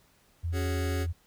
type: tone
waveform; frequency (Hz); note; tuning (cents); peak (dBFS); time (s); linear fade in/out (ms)
sine; 84.7; E2; +48; -28; 0.43-1.13; 20
type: chord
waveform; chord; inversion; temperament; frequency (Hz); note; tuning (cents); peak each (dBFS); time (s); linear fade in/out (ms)
sawtooth; C# suspended fourth; none; just; 277.2 / 369.6 / 415.8; C#4 / F#4 / G#4; 0 / -2 / +2; -31 / -34 / -33; 0.52-1.07; 50
effects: pink hiss -64 dBFS RMS until 1.26 s